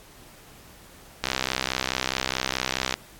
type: click train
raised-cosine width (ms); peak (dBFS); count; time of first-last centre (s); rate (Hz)
0.2; -6; 111; 1.24-2.94; 64.7
effects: pink hiss -50 dBFS RMS until 3.19 s + AAC 64 kbps